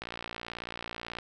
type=click train; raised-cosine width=0.3 ms; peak=-21 dBFS; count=69; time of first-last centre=0.02-1.186 s; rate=58.3 Hz; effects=none